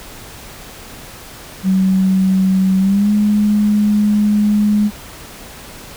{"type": "tone with pitch glide", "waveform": "sine", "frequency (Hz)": [189.4, 208.9], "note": ["F#3", "G#3"], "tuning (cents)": [41, 10], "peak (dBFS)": -10, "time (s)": [1.63, 4.91], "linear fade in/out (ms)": 50, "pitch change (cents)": 169, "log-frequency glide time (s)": [2.79, 3.11], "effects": ["pink hiss -35 dBFS RMS until 5.96 s"]}